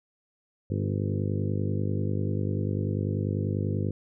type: harmonic tone with a mistuned harmonic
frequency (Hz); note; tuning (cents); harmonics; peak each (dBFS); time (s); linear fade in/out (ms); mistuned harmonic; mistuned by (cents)
50.2; G1; +42; 2 / 3 / 4 / 5 / 6 / 7 / 8 / 9 / 10; -28 / -32 / -34 / -36 / -38 / -39 / -40 / -41 / -42; 0.7-3.91; 5; 7; +17
effects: none